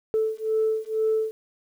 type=beating tone pair; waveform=sine; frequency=437.9 / 440 Hz; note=A4 / A4; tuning=-8 / 0 cents; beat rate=2.1 Hz; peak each=-24 dBFS; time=0.14-1.31 s; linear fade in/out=0 ms; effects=tanh soft clip ceiling -15 dBFS + 9-bit